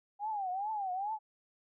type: tone with vibrato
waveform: sine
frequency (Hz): 798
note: G5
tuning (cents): +31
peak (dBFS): -33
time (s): 0.19-1.19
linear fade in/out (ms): 50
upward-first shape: triangle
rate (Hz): 2.4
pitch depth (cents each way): 190
effects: none